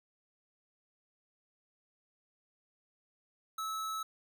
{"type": "tone", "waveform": "square", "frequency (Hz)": 1300, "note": "E6", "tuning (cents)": -24, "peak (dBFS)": -36, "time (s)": [3.58, 4.03], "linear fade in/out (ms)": 5, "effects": []}